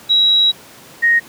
sine tone pair in turn, 3870 / 1866.9 Hz, B7 / A#6, -36 / +2 cents, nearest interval octave + minor second, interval 1262 cents, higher first, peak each -9 dBFS, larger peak neither, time 0.09-0.52 / 1.02-1.2 s, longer first, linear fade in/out 20 ms, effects pink hiss -40 dBFS RMS until 1.28 s + high-pass 150 Hz 12 dB/octave

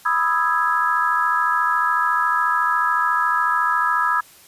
sine chord, E major seventh, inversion second, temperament equal, 987.8 / 1244.5 / 1318.5 / 1661.2 Hz, B5 / D#6 / E6 / G#6, 0 / 0 / 0 / 0 cents, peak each -22 dBFS, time 0.05-4.21 s, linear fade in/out 10 ms, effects white hiss -48 dBFS RMS until 4.47 s + resampled to 32000 Hz

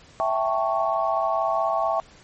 sine chord, A dominant seventh, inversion second, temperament equal, 659.3 / 784 / 880 / 1108.7 Hz, E5 / G5 / A5 / C#6, 0 / 0 / 0 / 0 cents, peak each -24 / -26 / -29 / -26 dBFS, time 0.2-2 s, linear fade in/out 0 ms, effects pink hiss -51 dBFS RMS until 2.23 s + MP3 32 kbps

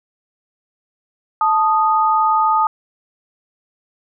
sine tone pair together, 877 / 1240.3 Hz, A5 / D#6, -6 / -6 cents, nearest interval tritone, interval 600 cents, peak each -15 dBFS, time 1.41-2.67 s, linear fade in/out 2 ms, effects none

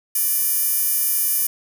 15% pulse tone with high-pass filter, 593 Hz, D5, 17 cents sharp, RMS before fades -20 dBFS, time 0.15-1.47 s, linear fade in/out 5 ms, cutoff 12000 Hz, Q 1, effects none

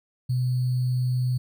sine tone with sample-and-hold, 126 Hz, B2, 35 cents sharp, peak -21 dBFS, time 0.29-1.38 s, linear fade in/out 10 ms, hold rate 4410 Hz, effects none

